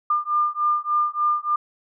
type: beating tone pair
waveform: sine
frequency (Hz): 1200 / 1203.4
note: D6 / D6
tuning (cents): +37 / +42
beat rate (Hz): 3.4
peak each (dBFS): -22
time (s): 0.1-1.56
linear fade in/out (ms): 5
effects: none